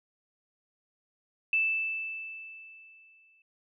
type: tone with exponential decay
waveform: sine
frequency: 2640 Hz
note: E7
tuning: 2 cents sharp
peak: -22 dBFS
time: 1.53-3.42 s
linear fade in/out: 2 ms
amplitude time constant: 410 ms
effects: none